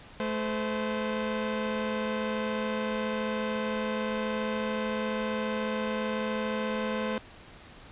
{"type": "tone pair together", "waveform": "sawtooth", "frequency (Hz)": [216.2, 513.4], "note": ["A3", "C5"], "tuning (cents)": [-30, -33], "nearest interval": "octave + minor third", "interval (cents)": 1497, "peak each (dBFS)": [-27, -28], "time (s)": [0.2, 7.18], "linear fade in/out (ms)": 0, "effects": ["pink hiss -50 dBFS RMS until 7.91 s", "resampled to 8000 Hz"]}